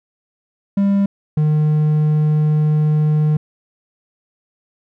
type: tone pair in turn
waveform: triangle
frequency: 198.9 / 152.37 Hz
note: G3 / D#3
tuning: +25 / -36 cents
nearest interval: perfect fourth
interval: 461 cents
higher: first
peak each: -10 dBFS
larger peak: neither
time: 0.77-1.06 / 1.37-3.37 s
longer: second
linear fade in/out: 5 ms
effects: none